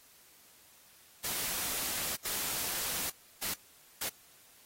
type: noise bursts at uneven times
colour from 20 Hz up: white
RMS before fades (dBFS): -35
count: 4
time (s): 1.24-2.16 / 2.25-3.1 / 3.42-3.54 / 4.01-4.09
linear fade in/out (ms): 5
effects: white hiss -60 dBFS RMS until 4.65 s + AAC 48 kbps

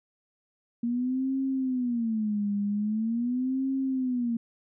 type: tone with vibrato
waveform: sine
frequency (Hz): 233.1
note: A#3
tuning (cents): 0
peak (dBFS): -25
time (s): 0.83-4.37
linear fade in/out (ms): 5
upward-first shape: sine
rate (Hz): 0.43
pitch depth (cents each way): 240
effects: none

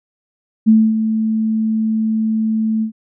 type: tone with ADSR envelope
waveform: sine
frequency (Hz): 220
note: A3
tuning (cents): 0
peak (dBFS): -5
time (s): 0.66-2.92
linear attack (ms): 26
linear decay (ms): 250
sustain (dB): -9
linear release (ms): 98
effects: none

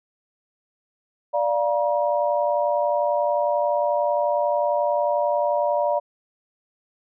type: chord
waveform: sine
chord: Bb major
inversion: first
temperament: equal with one note detuned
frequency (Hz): 587.3 / 698.5 / 953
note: D5 / F5 / Bb5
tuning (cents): 0 / 0 / +38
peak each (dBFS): -21 / -25 / -25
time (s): 1.33-6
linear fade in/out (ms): 20
effects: none

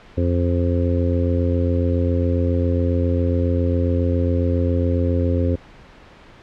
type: harmonic tone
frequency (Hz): 87.31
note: F2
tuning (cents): 0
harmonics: 1 / 2 / 3 / 4 / 5 / 6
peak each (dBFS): -18 / -30 / -23 / -29 / -28 / -26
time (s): 0.17-5.56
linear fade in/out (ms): 10
effects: pink hiss -45 dBFS RMS until 6.42 s + low-pass 3000 Hz 12 dB/octave

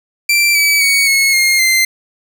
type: tone with pitch steps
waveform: sawtooth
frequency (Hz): 2349 / 2293 / 2238 / 2184 / 2132 / 2081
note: D7 / D7 / C#7 / C#7 / C7 / C7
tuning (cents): 0 / -42 / +16 / -26 / +32 / -10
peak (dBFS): -6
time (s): 0.29-1.85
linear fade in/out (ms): 5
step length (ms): 260
effects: none

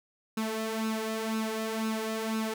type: tone with flanger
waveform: sawtooth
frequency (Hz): 220.8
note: A3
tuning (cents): +6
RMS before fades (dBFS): -32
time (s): 0.37-2.54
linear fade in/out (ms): 5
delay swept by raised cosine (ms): 0.75 to 2.95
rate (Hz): 2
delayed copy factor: +0.65
effects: none

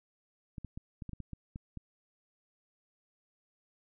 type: clicks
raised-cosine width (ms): 5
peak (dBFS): -29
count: 10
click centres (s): 0.582 / 0.647 / 0.775 / 1.022 / 1.093 / 1.133 / 1.203 / 1.333 / 1.559 / 1.773
effects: none

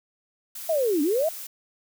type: noise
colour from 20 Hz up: blue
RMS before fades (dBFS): -37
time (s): 0.55-1.47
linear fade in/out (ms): 5
type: linear two-way sweep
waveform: sine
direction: down then up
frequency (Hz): 674 to 274.2 to 674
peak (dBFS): -20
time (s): 0.69-1.29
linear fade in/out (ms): 5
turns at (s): 1.02
effects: none

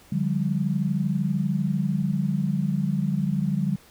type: tone cluster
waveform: sine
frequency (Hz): 147.9 / 180.6 / 200.8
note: D3 / F#3 / G3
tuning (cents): +13 / -42 / +42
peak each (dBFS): -26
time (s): 0.12-3.76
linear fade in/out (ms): 5
effects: pink hiss -53 dBFS RMS until 3.9 s

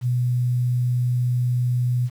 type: tone with quantisation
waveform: sine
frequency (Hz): 123.47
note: B2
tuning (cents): 0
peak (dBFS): -18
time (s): 0.01-2.1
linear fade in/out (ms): 50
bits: 8
effects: none

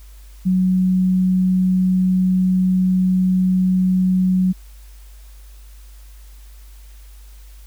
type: tone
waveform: sine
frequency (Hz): 185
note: F#3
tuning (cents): 0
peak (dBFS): -13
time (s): 0.45-4.53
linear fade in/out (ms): 20
effects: added 50 Hz sine -38 dBFS peak until 7.66 s + white hiss -52 dBFS RMS until 7.66 s

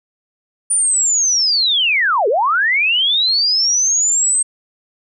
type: linear two-way sweep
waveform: sine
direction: down then up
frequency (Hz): 9450 to 387.8 to 8390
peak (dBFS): -12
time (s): 0.7-4.43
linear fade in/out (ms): 10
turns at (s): 2.28
effects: none

